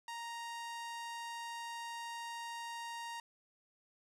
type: tone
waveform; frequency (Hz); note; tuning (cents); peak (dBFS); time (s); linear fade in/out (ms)
sawtooth; 933; A#5; +1; -38; 0.08-3.2; 2
effects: low-pass 10000 Hz 12 dB/octave